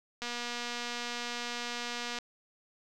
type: click train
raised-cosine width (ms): 0.2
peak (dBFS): -20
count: 473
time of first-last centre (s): 0.22-2.187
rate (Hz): 240
effects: none

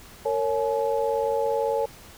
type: tone cluster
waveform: sine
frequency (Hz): 457.1 / 555 / 850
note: A#4 / C#5 / G#5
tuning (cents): -34 / +2 / +40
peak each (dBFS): -25 / -26 / -28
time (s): 0.25-1.86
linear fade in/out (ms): 10
effects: pink hiss -47 dBFS RMS until 2.17 s

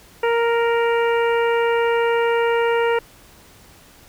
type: harmonic tone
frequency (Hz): 466.2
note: A#4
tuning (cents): 0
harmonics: 1 / 2 / 3 / 4 / 5 / 6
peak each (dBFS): -17 / -23 / -27 / -29 / -31 / -33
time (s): 0.23-2.99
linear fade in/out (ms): 5
effects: pink hiss -48 dBFS RMS until 4.08 s

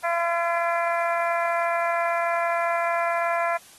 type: harmonic tone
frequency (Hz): 340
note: F4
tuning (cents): -46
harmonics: 2 / 3 / 4 / 5 / 6 / 7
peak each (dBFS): -24 / -28 / -30 / -32 / -34 / -35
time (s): 0.03-3.58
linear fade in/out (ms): 20
effects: white hiss -50 dBFS RMS until 3.78 s + AAC 32 kbps

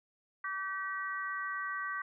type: harmonic tone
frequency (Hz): 384.7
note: G4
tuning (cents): -33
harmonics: 3 / 4 / 5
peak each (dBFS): -38 / -39 / -40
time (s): 0.44-2.02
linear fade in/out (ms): 5
effects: none

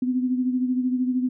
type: beating tone pair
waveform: sine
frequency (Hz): 251.6 / 264.6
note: B3 / C4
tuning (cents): +32 / +20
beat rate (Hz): 13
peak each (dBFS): -21 / -29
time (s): 0.02-1.29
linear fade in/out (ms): 5
effects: none

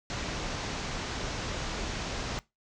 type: low-pass noise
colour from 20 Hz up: pink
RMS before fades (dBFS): -35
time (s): 0.1-2.39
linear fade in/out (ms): 0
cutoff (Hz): 6900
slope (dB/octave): 48
effects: noise-tail reverb RT60 0.2 s tail -20 dB re dry

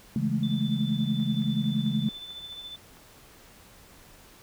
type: chord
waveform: sine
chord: A major seventh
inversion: first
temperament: equal with one note detuned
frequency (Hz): 138.59 / 164.81 / 209.5 / 220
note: C#3 / E3 / G#3 / A3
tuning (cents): 0 / 0 / +15 / 0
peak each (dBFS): -30 / -32 / -28 / -29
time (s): 0.16-2.09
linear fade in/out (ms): 2
type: tone with tremolo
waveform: sine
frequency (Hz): 3518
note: A7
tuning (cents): -1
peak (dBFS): -36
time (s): 0.43-2.76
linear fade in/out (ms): 2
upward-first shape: triangle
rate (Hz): 14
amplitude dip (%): 55
type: click train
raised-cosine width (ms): 0.5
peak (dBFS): -38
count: 9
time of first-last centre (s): 1.2-2.97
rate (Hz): 4.52
effects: pink hiss -53 dBFS RMS until 4.42 s

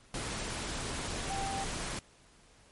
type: tone in noise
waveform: sine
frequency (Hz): 784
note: G5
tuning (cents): 0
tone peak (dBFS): -35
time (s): 1.3-1.64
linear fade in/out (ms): 2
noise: pink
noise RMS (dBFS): -37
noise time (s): 0.14-1.99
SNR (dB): -1
effects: pink hiss -61 dBFS RMS until 2.71 s + MP3 48 kbps

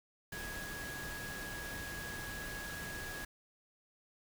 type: tone in noise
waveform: sine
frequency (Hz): 1661.2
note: G#6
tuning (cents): 0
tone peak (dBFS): -44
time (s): 0.32-3.25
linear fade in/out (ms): 5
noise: pink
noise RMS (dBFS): -45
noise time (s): 0.32-3.25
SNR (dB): -2
effects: none

